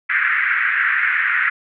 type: band-pass noise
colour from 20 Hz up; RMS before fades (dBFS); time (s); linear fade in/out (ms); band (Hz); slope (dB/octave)
white; -18; 0.09-1.5; 10; 1400 to 2100; 48
effects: none